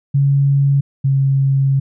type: tone pair in turn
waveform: sine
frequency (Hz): 139.5 / 136.31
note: C#3 / C#3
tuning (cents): +11 / -29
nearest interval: unison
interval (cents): 40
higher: first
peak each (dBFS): -10 / -11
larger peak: first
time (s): 0.14-0.81 / 1.04-1.8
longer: second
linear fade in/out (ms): 10
effects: none